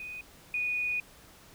sine tone pair in turn, 2489 / 2468 Hz, D#7 / D#7, 0 / -15 cents, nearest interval unison, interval 15 cents, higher first, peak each -38 / -28 dBFS, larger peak second, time 0-0.21 / 0.54-1 s, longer second, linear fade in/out 2 ms, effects pink hiss -55 dBFS RMS until 1.54 s

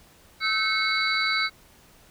sine tone cluster, 1299 / 1538 / 2187 / 3956 / 4589 Hz, E6 / G6 / C#7 / B7 / D8, -26 / -33 / -24 / +2 / -41 cents, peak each -29 / -29 / -25 / -28 / -31 dBFS, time 0.4-1.5 s, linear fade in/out 50 ms, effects tanh soft clip ceiling -11 dBFS + pink hiss -55 dBFS RMS until 2.1 s

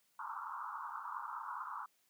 pink band-pass noise, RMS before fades -44 dBFS, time 0.19-1.86 s, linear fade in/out 5 ms, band 870 to 1400 Hz, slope 96 dB/octave, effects white hiss -75 dBFS RMS until 2.09 s + high-pass 100 Hz 12 dB/octave

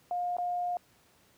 sine tone with dropouts, 710 Hz, F5, 28 cents sharp, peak -29 dBFS, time 0.11-0.77 s, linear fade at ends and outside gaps 1 ms, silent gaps 0.368-0.384 s, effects pink hiss -64 dBFS RMS until 1.37 s + high-pass 80 Hz 12 dB/octave

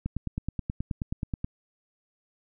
click train, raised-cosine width 5 ms, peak -17 dBFS, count 14, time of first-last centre 0.06-1.444 s, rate 9.39 Hz, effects none

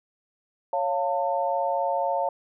sine chord, Db augmented, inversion none, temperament equal with one note detuned, 554.4 / 698.5 / 896.4 Hz, Db5 / F5 / A5, 0 / 0 / +32 cents, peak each -27 dBFS, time 0.73-2.29 s, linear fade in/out 2 ms, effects none

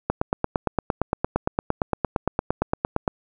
click train, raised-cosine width 1 ms, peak -6 dBFS, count 27, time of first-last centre 0.1-3.078 s, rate 8.73 Hz, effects none

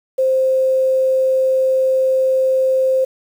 sine tone with quantisation, 524 Hz, C5, 2 cents sharp, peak -12 dBFS, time 0.18-3.05 s, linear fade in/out 10 ms, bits 7, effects none

